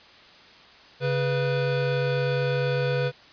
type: tone pair together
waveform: square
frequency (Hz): 138.08 / 493.9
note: C#3 / B4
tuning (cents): -6 / 0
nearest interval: octave + minor seventh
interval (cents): 2206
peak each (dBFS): -26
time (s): 1-3.12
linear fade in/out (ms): 50
effects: white hiss -50 dBFS RMS until 3.32 s + resampled to 11025 Hz